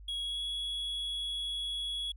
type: tone with pitch glide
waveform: triangle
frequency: 3322 to 3357 Hz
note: G#7 to G#7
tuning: 0 to +18 cents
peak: -32 dBFS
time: 0.08-2.12 s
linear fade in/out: 5 ms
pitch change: +18 cents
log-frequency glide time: 0.21-0.42 s
effects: added 50 Hz sine -47 dBFS peak until 2.16 s